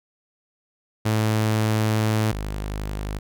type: tone pair in turn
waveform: sawtooth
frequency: 108.8 / 51.35 Hz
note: A2 / G#1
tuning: -19 / -19 cents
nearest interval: octave + minor second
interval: 1300 cents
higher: first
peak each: -15 / -23 dBFS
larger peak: first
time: 1.05-2.32 / 2.32-3.19 s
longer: first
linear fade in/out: 10 ms
effects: none